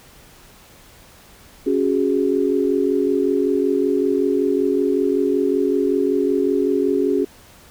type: chord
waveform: sine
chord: C# suspended fourth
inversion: none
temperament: equal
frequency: 277.2 / 370 / 415.3 Hz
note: C#4 / F#4 / G#4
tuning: 0 / 0 / 0 cents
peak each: -20 dBFS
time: 1.66-7.25 s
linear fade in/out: 10 ms
effects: pink hiss -47 dBFS RMS until 7.7 s